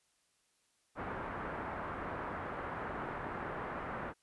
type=low-pass noise; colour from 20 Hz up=white; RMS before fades=-41 dBFS; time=0.95-4.14 s; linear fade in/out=50 ms; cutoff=1500 Hz; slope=24 dB/octave; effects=white hiss -75 dBFS RMS until 4.22 s + resampled to 24000 Hz